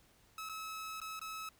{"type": "tone with dropouts", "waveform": "sawtooth", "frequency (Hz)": 1293, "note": "E6", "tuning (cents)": -34, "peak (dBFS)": -38, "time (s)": [0.38, 1.49], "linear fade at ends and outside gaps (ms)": 2, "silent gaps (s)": [[0.49, 0.495], [1.002, 1.015], [1.194, 1.214]], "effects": ["pink hiss -67 dBFS RMS until 1.59 s"]}